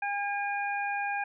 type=harmonic tone; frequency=810 Hz; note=G#5; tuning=43 cents flat; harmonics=1 / 2 / 3; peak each=-31 / -34 / -36 dBFS; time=0.02-1.24 s; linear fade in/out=5 ms; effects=none